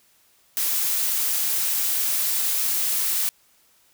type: noise with amplitude modulation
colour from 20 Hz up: blue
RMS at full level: -22 dBFS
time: 0.57-3.29 s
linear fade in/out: 0 ms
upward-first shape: sine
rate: 245 Hz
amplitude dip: 25%
effects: white hiss -60 dBFS RMS until 3.93 s